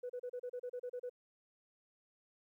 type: tone bursts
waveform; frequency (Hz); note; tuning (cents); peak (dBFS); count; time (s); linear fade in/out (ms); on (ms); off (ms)
sine; 493.9; B4; 0; -38; 11; 0.03-1.096; 10; 66; 34
effects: tanh soft clip ceiling -36 dBFS + 13-bit